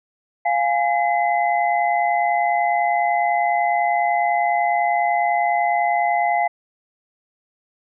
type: tone cluster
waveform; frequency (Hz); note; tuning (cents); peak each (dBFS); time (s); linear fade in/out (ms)
sine; 698 / 828 / 2036; F5 / G#5 / C7; -1 / -5 / -48; -19 / -20 / -25; 0.45-6.48; 10
effects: none